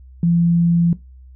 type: tone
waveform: sine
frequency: 170.3 Hz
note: F3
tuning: 43 cents flat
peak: -12 dBFS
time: 0.23-0.93 s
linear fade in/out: 2 ms
effects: noise-tail reverb RT60 0.2 s tail -17 dB re dry + added 64 Hz sine -39 dBFS peak until 1.35 s